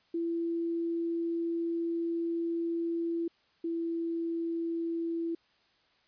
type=tone pair in turn; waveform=sine; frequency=335.7 / 333.4 Hz; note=E4 / E4; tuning=+32 / +20 cents; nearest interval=unison; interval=12 cents; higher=first; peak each=-29 / -30 dBFS; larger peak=first; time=0.14-3.28 / 3.64-5.35 s; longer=first; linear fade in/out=5 ms; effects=white hiss -68 dBFS RMS until 6.07 s + resampled to 11025 Hz